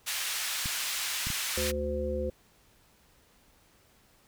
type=band-pass noise; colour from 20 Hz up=pink; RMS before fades=-33 dBFS; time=0.06-1.72 s; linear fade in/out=20 ms; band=1900 to 15000 Hz; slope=12 dB/octave
type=clicks; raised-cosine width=5 ms; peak=-24 dBFS; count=3; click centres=0.658 / 1.27 / 1.303 s
type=harmonic tone; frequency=73.42 Hz; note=D2; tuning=in tune; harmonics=1 / 3 / 5 / 7; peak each=-34 / -38 / -36 / -32 dBFS; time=1.57-2.3 s; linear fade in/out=5 ms
effects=pink hiss -63 dBFS RMS until 4.27 s